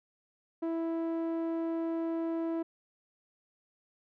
sawtooth tone with low-pass filter, 329.6 Hz, E4, in tune, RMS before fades -33 dBFS, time 0.62-2.63 s, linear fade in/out 10 ms, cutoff 700 Hz, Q 0.59, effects none

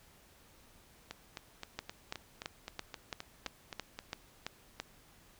two click trains, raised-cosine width 0.2 ms, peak -24 / -20 dBFS, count 12 / 10, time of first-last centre 1.11-3.99 / 1.79-4.8 s, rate 3.82 / 2.99 Hz, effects pink hiss -62 dBFS RMS until 5.39 s

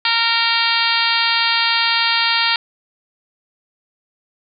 harmonic tone, 461.7 Hz, A#4, 17 cents flat, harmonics 2 / 3 / 4 / 5 / 6 / 7 / 8 / 9 / 10, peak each -23 / -23 / -23 / -23 / -23 / -23 / -23 / -23 / -23 dBFS, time 0.05-2.56 s, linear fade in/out 2 ms, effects none

